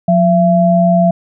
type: tone pair together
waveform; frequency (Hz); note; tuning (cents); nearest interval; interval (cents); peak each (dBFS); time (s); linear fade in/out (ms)
sine; 178.7 / 674.7; F3 / E5; +40 / +40; octave + major seventh; 2300; -10; 0.08-1.11; 5
effects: none